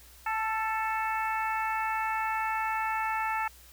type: harmonic tone with a mistuned harmonic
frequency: 440 Hz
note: A4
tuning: in tune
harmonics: 2 / 3 / 4 / 5 / 6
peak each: -30 / -34 / -36 / -38 / -40 dBFS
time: 0.26-3.48 s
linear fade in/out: 5 ms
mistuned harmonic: 3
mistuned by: +20 cents
effects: added 60 Hz sine -55 dBFS peak until 3.72 s + white hiss -55 dBFS RMS until 3.72 s